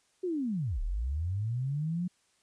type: linear two-way sweep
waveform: sine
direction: down then up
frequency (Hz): 379.9 to 34.22 to 182.8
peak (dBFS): -29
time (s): 0.23-2.08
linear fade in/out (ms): 10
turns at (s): 0.81
effects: white hiss -70 dBFS RMS until 2.42 s + resampled to 22050 Hz